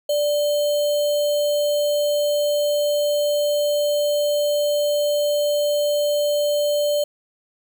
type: tone with sample-and-hold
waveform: sine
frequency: 587.3 Hz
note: D5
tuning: in tune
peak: -17 dBFS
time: 0.09-7.04 s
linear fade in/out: 5 ms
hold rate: 3675 Hz
effects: none